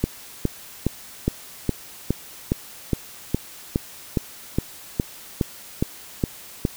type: click train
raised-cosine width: 3 ms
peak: -6 dBFS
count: 17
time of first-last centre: 0.04-6.652 s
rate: 2.42 Hz
effects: white hiss -42 dBFS RMS until 6.76 s